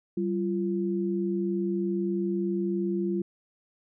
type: tone pair together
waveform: sine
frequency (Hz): 192.79 / 344.8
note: G3 / F4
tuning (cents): -29 / -22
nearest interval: minor seventh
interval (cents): 1007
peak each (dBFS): -28 / -28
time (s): 0.17-3.22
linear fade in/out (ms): 5
effects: none